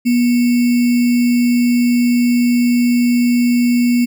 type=tone with sample-and-hold; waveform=sine; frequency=241.8 Hz; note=B3; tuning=36 cents flat; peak=-10 dBFS; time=0.05-4.06 s; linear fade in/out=20 ms; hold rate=2450 Hz; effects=none